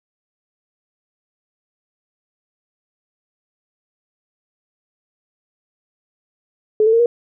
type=tone with pitch steps; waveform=sine; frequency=429.6 / 444.5 / 459.9 / 475.8 Hz; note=A4 / A4 / A#4 / A#4; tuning=-41 / +18 / -23 / +35 cents; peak=-10 dBFS; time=6.8-7.06 s; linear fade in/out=2 ms; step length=65 ms; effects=none